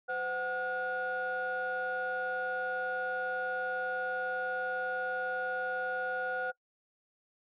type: tone cluster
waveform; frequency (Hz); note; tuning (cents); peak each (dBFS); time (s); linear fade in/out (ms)
sine; 512 / 744 / 1442; C5 / F#5 / F#6; -38 / +9 / -45; -36 / -36 / -33; 0.08-6.52; 20
effects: noise-tail reverb RT60 0.1 s tail -24 dB re dry + tanh soft clip ceiling -26 dBFS